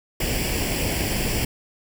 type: noise with comb filter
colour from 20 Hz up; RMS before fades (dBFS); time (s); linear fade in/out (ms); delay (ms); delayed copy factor
pink; -24; 0.2-1.45; 5; 0.39; +0.7
effects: none